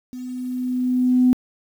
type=tone with level ramp; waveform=sine; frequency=251.6 Hz; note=B3; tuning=32 cents sharp; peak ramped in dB=-30 to -10 dBFS; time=0.13-1.33 s; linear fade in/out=0 ms; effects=tanh soft clip ceiling -6 dBFS + 8-bit